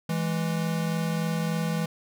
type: tone pair together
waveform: square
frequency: 165.03 / 208.4 Hz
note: E3 / G#3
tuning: +2 / +6 cents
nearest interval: major third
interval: 404 cents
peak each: -27 / -32 dBFS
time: 0.09-1.86 s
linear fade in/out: 5 ms
effects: none